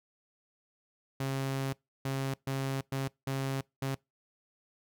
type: tone bursts at uneven times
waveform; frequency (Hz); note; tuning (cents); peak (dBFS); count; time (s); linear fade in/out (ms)
sawtooth; 135.2; C#3; -43; -27; 6; 1.2-1.73 / 2.05-2.34 / 2.47-2.81 / 2.92-3.08 / 3.27-3.61 / 3.82-3.95; 5
effects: noise-tail reverb RT60 0.2 s tail -24 dB re dry